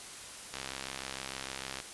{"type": "click train", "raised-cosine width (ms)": 0.2, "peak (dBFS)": -20, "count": 85, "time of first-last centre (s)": [0.54, 1.801], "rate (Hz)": 66.6, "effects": ["white hiss -46 dBFS RMS until 1.93 s", "resampled to 24000 Hz"]}